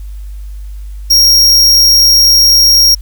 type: tone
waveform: 45% pulse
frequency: 5588 Hz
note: F8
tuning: in tune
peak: -4 dBFS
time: 1.1-2.95 s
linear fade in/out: 10 ms
effects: added 50 Hz sine -22 dBFS peak until 3.01 s + white hiss -48 dBFS RMS until 3.01 s